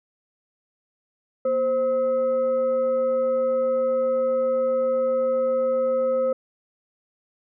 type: tone with frequency modulation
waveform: sine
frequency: 523.3 Hz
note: C5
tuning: in tune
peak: -19 dBFS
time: 1.45-6.33 s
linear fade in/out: 5 ms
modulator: 761 Hz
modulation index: 0.35
effects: none